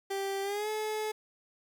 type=tone with pitch glide; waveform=30% pulse; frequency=392 to 430 Hz; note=G4 to A4; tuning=0 to -40 cents; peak=-29 dBFS; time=0.1-1.12 s; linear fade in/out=10 ms; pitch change=+160 cents; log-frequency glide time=0.42-0.69 s; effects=11-bit